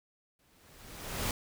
pink noise with exponential growth, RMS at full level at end -31 dBFS, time 0.39-1.31 s, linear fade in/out 2 ms, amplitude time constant 200 ms, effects none

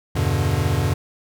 square chord, E minor seventh, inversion none, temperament equal, 82.41 / 98 / 123.47 / 146.83 Hz, E2 / G2 / B2 / D3, 0 / 0 / 0 / 0 cents, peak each -25 / -23 / -25 / -25 dBFS, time 0.15-0.94 s, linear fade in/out 10 ms, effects none

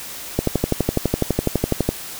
click train, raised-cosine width 2 ms, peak -3 dBFS, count 19, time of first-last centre 0.39-1.89 s, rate 12 Hz, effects white hiss -33 dBFS RMS until 2.19 s

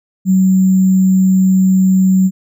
sine tone with sample-and-hold, 188.1 Hz, F#3, 29 cents sharp, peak -7 dBFS, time 0.25-2.31 s, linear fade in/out 50 ms, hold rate 7350 Hz, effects none

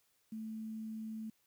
sine tone with quantisation, 220 Hz, A3, in tune, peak -40 dBFS, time 0.32-1.3 s, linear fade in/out 5 ms, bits 11, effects white hiss -75 dBFS RMS until 1.46 s

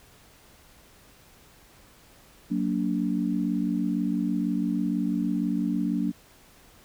sine chord, Gb augmented, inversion none, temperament just, 185 / 231.2 / 289.1 Hz, Gb3 / Bb3 / D4, 0 / -14 / -27 cents, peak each -28 / -28 / -28 dBFS, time 2.5-6.12 s, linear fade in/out 20 ms, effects pink hiss -55 dBFS RMS until 6.84 s

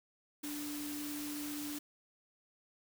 sine tone in noise, 293.7 Hz, D4, in tune, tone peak -40 dBFS, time 0.43-1.79 s, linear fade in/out 10 ms, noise white, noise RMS -45 dBFS, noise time 0.43-1.79 s, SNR +2 dB, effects none

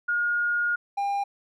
sine / triangle tone pair in turn, 1429 / 802 Hz, F6 / G5, +39 / +39 cents, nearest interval minor seventh, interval 1000 cents, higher first, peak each -22 dBFS, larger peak neither, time 0.08-0.76 / 0.97-1.24 s, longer first, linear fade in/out 10 ms, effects none

